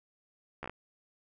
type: slowing click train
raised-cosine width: 0.5 ms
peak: -24 dBFS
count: 5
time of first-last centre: 0.63-0.696 s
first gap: 13 ms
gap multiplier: 1.16
effects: none